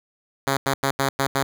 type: tone bursts at uneven times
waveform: 5% pulse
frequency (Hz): 136.8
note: C#3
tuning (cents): -23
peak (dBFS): -8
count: 6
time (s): 0.47-0.57 / 0.66-0.74 / 0.83-0.91 / 0.99-1.09 / 1.19-1.27 / 1.35-1.43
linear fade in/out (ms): 2
effects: none